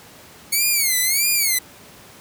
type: tone with vibrato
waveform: 5% pulse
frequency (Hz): 2200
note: C#7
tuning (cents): -14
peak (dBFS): -7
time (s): 0.52-1.59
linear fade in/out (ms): 10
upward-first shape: sine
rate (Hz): 1.6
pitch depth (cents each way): 170
effects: pink hiss -44 dBFS RMS until 2.2 s + high-pass 100 Hz 12 dB/octave